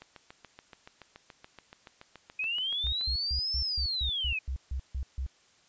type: click train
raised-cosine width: 0.3 ms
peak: -30 dBFS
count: 22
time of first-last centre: 0.02-3.011 s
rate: 7.02 Hz
type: linear two-way sweep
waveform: sine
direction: up then down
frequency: 2473 to 5430 to 2473 Hz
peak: -29 dBFS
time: 2.39-4.39 s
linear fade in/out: 5 ms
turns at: 3.59 s
type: tone bursts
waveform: sine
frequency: 65.8 Hz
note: C2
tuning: 10 cents sharp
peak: -30 dBFS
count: 11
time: 2.84-5.264 s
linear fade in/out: 0 ms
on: 84 ms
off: 150 ms
effects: white hiss -63 dBFS RMS until 5.68 s + resampled to 16000 Hz